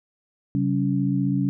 sine tone cluster, 135.7 / 191.3 / 280.8 Hz, C#3 / G3 / C#4, -36 / -42 / +22 cents, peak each -24 dBFS, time 0.55-1.49 s, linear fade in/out 0 ms, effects none

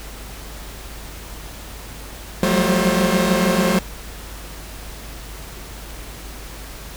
sawtooth tone cluster, 175.5 / 186.7 / 193.5 / 219.4 / 533 Hz, F3 / F#3 / G3 / A3 / C5, +9 / +16 / -22 / -5 / +32 cents, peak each -18 dBFS, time 2.43-3.79 s, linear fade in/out 2 ms, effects added 51 Hz sine -35 dBFS peak until 6.96 s + pink hiss -37 dBFS RMS until 6.96 s

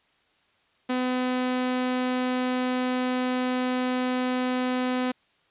sawtooth tone, 252.8 Hz, B3, 41 cents sharp, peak -20 dBFS, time 0.89-5.12 s, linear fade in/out 10 ms, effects white hiss -65 dBFS RMS until 5.5 s + resampled to 8000 Hz

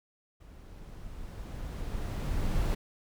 brown noise with level ramp, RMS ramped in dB -50 to -27 dBFS, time 0.4-2.75 s, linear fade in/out 10 ms, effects none

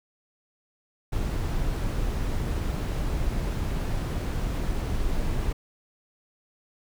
brown noise, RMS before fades -27 dBFS, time 1.12-5.53 s, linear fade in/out 10 ms, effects none

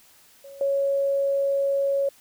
sine tone with level steps, 554.4 Hz, C#5, in tune, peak -40 / -20 dBFS, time 0.44-2.09 s, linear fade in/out 5 ms, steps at 0.61 s, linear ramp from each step 2 ms, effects white hiss -55 dBFS RMS until 2.2 s

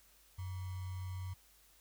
sine tone with sample-and-hold, 92.5 Hz, F#2, in tune, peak -39 dBFS, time 0.38-1.34 s, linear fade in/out 10 ms, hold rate 1050 Hz, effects added 50 Hz sine -70 dBFS peak until 1.8 s + white hiss -66 dBFS RMS until 1.8 s

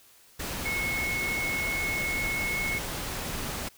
sine tone in noise, 2186 Hz, C#7, 25 cents flat, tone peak -28 dBFS, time 0.65-2.79 s, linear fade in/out 10 ms, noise pink, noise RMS -34 dBFS, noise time 0.39-3.69 s, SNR +3 dB, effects white hiss -57 dBFS RMS until 3.77 s

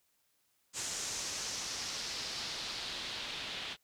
white noise with low-pass filter sweep, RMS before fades -40 dBFS, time 0.73-3.77 s, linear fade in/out 50 ms, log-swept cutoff 7200 to 3300 Hz, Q 2.3, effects white hiss -75 dBFS RMS until 3.83 s

